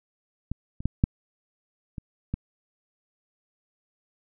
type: clicks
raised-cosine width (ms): 5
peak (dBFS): -17 / -25 / -10 / -6 / -22 / -15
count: 6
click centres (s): 0.516 / 0.805 / 0.856 / 1.039 / 1.982 / 2.34
effects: none